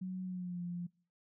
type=tone with pitch glide; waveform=sine; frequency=185.3 to 174.9 Hz; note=F#3 to F3; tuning=+3 to +3 cents; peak=-37 dBFS; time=0.01-0.87 s; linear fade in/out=10 ms; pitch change=-100 cents; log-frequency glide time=0.24-0.62 s; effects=noise-tail reverb RT60 0.5 s tail -26 dB re dry